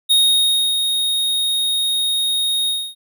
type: tone with ADSR envelope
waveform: square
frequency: 3729 Hz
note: A#7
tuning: in tune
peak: -11 dBFS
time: 0.09-2.95 s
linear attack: 22 ms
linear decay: 630 ms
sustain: -6 dB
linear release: 270 ms
effects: none